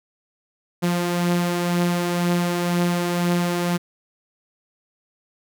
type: beating tone pair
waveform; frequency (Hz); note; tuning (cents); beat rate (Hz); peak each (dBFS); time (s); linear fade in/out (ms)
sawtooth; 174.61 / 176.61; F3 / F3; 0 / +20; 2; -16 / -24; 0.82-3.78; 20
effects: none